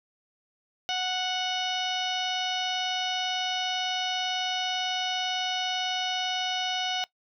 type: harmonic tone with a mistuned harmonic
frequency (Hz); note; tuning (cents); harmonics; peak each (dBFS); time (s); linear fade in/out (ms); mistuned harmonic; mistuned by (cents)
738; F#5; -5; 1 / 2 / 3 / 4 / 5 / 6 / 7 / 8; -31 / -37 / -37 / -31 / -35 / -43 / -40 / -42; 0.89-7.04; 0; 6; -43
effects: noise-tail reverb RT60 0.1 s tail -20 dB re dry